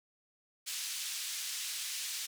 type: band-pass noise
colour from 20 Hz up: white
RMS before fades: -39 dBFS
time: 0.66-2.27 s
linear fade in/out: 20 ms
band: 2600 to 7900 Hz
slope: 12 dB/octave
effects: none